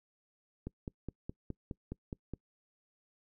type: click train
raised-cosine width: 3 ms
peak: -26 dBFS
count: 9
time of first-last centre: 0.67-2.337 s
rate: 4.8 Hz
effects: noise-tail reverb RT60 0.1 s tail -25 dB re dry